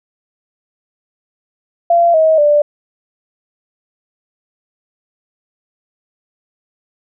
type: tone with pitch steps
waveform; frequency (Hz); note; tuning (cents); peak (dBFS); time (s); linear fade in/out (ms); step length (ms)
sine; 685 / 635.4 / 589.5; F5 / D#5 / D5; -34 / +36 / +6; -7; 1.9-2.62; 5; 240
effects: none